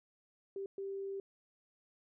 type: tone bursts at uneven times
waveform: sine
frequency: 392 Hz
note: G4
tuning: in tune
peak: -38 dBFS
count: 2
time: 0.56-0.66 / 0.78-1.2 s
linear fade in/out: 2 ms
effects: none